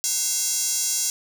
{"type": "tone with high-pass filter", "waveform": "square", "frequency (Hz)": 302.3, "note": "D#4", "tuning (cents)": -50, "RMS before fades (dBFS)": -24, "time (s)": [0.04, 1.1], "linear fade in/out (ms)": 0, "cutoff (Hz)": 6400, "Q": 2.5, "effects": ["7-bit"]}